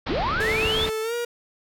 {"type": "low-pass noise", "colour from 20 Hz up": "pink", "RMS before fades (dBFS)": -29, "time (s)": [0.06, 0.9], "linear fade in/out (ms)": 10, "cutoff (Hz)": 4600, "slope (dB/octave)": 48}
{"type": "linear sweep", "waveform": "sine", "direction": "up", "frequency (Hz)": [220, 3639], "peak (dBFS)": -23, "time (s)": [0.09, 0.86], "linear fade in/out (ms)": 5}
{"type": "tone with pitch glide", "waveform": "45% pulse", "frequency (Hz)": [438.6, 475.5], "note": ["A4", "A#4"], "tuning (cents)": [-6, 34], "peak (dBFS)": -25, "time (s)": [0.4, 1.25], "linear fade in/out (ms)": 5, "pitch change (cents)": 140, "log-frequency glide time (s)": [1.02, 1.14]}
{"effects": []}